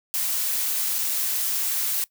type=noise with dropouts; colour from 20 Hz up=blue; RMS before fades=-25 dBFS; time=0.14-2.04 s; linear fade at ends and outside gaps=0 ms; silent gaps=0.984-0.988 s; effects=noise-tail reverb RT60 0.1 s tail -20 dB re dry